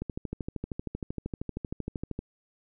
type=click train; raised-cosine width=3 ms; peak=-20 dBFS; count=29; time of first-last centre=0.02-2.191 s; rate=12.9 Hz; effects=none